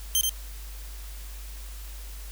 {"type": "tone with echo", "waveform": "10% pulse", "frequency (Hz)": 3139, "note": "G7", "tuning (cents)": 2, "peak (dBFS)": -12, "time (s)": [0.15, 0.21], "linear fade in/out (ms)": 0, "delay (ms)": 83, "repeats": 1, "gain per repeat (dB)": -3, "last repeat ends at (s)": 0.293, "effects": ["added 50 Hz sine -37 dBFS peak until 2.31 s", "white hiss -47 dBFS RMS until 2.31 s"]}